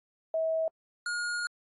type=tone pair in turn; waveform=sine / square; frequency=645 / 1431.3 Hz; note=E5 / F6; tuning=-38 / +42 cents; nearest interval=octave + major second; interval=1380 cents; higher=second; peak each=-26 / -31 dBFS; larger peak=first; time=0.34-0.68 / 1.06-1.47 s; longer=second; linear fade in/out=2 ms; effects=AAC 32 kbps